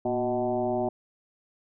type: tone with frequency modulation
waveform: sine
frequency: 493.9 Hz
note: B4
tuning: in tune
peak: -24 dBFS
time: 0.05-0.89 s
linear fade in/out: 5 ms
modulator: 127 Hz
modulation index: 2.3
effects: none